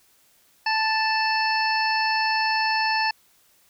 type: harmonic tone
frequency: 880 Hz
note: A5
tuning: in tune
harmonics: 1 / 2 / 3 / 5 / 6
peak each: -23 / -26 / -28 / -30 / -31 dBFS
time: 0.66-3.11 s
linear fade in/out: 5 ms
effects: white hiss -60 dBFS RMS until 3.69 s